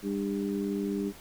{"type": "harmonic tone", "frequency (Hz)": 100, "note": "G2", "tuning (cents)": 35, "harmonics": [2, 3, 4], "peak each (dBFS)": [-31, -33, -34], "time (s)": [0.02, 1.13], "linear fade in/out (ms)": 50, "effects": ["pink hiss -50 dBFS RMS until 1.2 s"]}